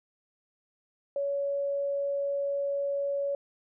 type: tone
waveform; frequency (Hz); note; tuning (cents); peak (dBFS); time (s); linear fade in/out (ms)
sine; 562; C#5; +24; -27; 1.16-3.35; 2
effects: none